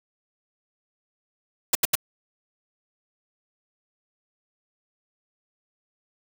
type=noise bursts; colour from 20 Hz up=white; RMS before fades=-19 dBFS; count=3; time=1.73-1.954 s; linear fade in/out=5 ms; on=22 ms; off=79 ms; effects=none